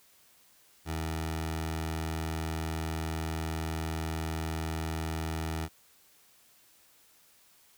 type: tone with notch filter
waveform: 15% pulse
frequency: 80 Hz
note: D#2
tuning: 49 cents sharp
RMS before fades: -34 dBFS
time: 0.85-5.69 s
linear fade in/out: 50 ms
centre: 210 Hz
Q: 1.5
effects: white hiss -62 dBFS RMS until 7.77 s